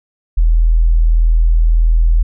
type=tone; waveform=sine; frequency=40.85 Hz; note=E1; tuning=15 cents flat; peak=-7 dBFS; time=0.37-2.23 s; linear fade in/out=10 ms; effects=none